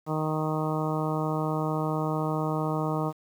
harmonic tone, 155.56 Hz, D#3, in tune, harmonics 1 / 2 / 3 / 4 / 5 / 6 / 7 / 8, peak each -29 / -32 / -34 / -35 / -36 / -37 / -37 / -38 dBFS, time 0.06-3.13 s, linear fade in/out 50 ms, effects 9-bit

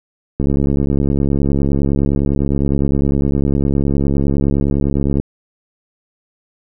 click train, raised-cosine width 3 ms, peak -4 dBFS, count 336, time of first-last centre 0.4-5.199 s, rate 69.8 Hz, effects none

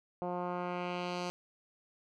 10% pulse tone with low-pass filter sweep, 177.8 Hz, F3, 31 cents sharp, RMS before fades -37 dBFS, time 0.22-1.3 s, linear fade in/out 0 ms, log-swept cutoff 750 to 5800 Hz, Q 1.4, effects none

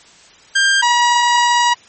sawtooth tone pair in turn, 1593 / 961.1 Hz, G6 / B5, +27 / -47 cents, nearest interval major sixth, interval 874 cents, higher first, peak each -7 dBFS, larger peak neither, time 0.55-0.82 / 0.82-1.74 s, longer second, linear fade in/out 10 ms, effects white hiss -45 dBFS RMS until 1.88 s + MP3 32 kbps

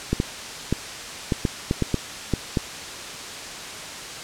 clicks, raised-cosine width 3 ms, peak -7 dBFS, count 10, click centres 0.13 / 0.201 / 0.726 / 1.322 / 1.452 / 1.711 / 1.823 / 1.943 / 2.337 / 2.572 s, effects white hiss -34 dBFS RMS until 4.23 s + low-pass 7000 Hz 12 dB/octave

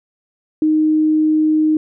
sine tone, 310 Hz, D#4, 6 cents flat, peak -11 dBFS, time 0.62-1.77 s, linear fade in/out 2 ms, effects none

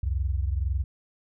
sine tone pair together, 65.41 / 87.31 Hz, C2 / F2, 0 / 0 cents, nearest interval perfect fourth, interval 500 cents, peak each -25 / -29 dBFS, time 0.03-0.84 s, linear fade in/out 5 ms, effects none

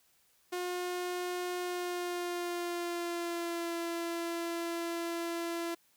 sawtooth tone with pitch glide, 358.2 to 338.3 Hz, F4 to E4, +44 to +45 cents, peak -30 dBFS, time 0.52-5.75 s, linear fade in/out 10 ms, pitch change -99 cents, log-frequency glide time 1.59-3.75 s, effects white hiss -69 dBFS RMS until 5.96 s

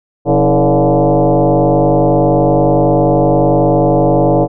sine tone with frequency modulation, 123.3 Hz, B2, 2 cents flat, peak -7 dBFS, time 0.25-4.48 s, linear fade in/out 50 ms, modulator 148 Hz, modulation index 4.3, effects none

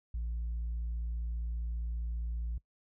sine tone, 57.5 Hz, A#1, 23 cents flat, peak -31 dBFS, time 0.14-2.58 s, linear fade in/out 5 ms, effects noise-tail reverb RT60 0.1 s tail -21 dB re dry + tanh soft clip ceiling -31 dBFS

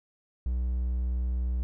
triangle tone, 61.7 Hz, B1, 1 cent flat, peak -24 dBFS, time 0.46-1.63 s, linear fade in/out 0 ms, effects none

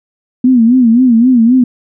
sine tone with vibrato, 241.5 Hz, B3, 39 cents flat, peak -4 dBFS, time 0.44-1.64 s, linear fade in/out 5 ms, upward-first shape sine, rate 3.8 Hz, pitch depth 130 cents each way, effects none

